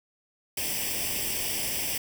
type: noise with comb filter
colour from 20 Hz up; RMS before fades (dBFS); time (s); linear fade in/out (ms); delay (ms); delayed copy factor
white; -30; 0.57-1.98; 5; 0.37; +0.8
effects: none